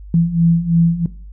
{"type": "beating tone pair", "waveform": "sine", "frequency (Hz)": [166, 169], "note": ["E3", "E3"], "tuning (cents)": [12, 43], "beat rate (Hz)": 3, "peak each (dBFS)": [-17, -13], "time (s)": [0.14, 1.06], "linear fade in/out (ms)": 2, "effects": ["noise-tail reverb RT60 0.4 s tail -17 dB re dry", "added 50 Hz sine -32 dBFS peak until 1.32 s"]}